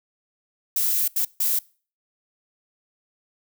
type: noise bursts at uneven times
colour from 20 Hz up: violet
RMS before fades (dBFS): -22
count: 3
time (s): 0.76-1.08 / 1.16-1.25 / 1.4-1.59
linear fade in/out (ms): 5
effects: noise-tail reverb RT60 0.4 s tail -24 dB re dry